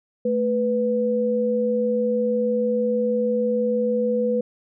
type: tone pair together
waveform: sine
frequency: 220.2 / 493.9 Hz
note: A3 / B4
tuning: +2 / 0 cents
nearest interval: octave + major second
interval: 1398 cents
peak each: -24 / -20 dBFS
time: 0.25-4.41 s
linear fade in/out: 5 ms
effects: none